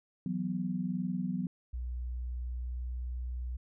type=chord; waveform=sine; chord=E suspended second; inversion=none; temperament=equal; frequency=164.81 / 185 / 246.9 Hz; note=E3 / F#3 / B3; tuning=0 / 0 / 0 cents; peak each=-38 / -33 / -37 dBFS; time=0.26-1.47 s; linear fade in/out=2 ms
type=tone with pitch glide; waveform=sine; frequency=61.2 to 61.59 Hz; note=B1 to B1; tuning=-15 to -4 cents; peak=-34 dBFS; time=1.73-3.57 s; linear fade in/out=10 ms; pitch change=+11 cents; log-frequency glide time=2.56-2.8 s
effects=none